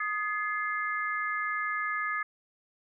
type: chord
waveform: sine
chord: Ab major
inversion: second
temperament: equal with one note detuned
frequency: 1244.5 / 1704 / 2093 Hz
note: Eb6 / Ab6 / C7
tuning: 0 / +44 / 0 cents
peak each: -32 / -33 / -35 dBFS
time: 0-2.23 s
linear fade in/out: 5 ms
effects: none